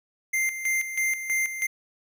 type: tone with tremolo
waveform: square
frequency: 2093 Hz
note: C7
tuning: in tune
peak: -23 dBFS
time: 0.33-1.67 s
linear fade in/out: 10 ms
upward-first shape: square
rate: 3.1 Hz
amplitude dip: 65%
effects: none